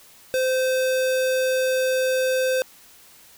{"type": "tone", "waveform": "square", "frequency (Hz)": 517, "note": "C5", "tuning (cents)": -21, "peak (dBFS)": -20, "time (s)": [0.34, 2.62], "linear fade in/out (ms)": 0, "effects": ["white hiss -50 dBFS RMS until 3.37 s"]}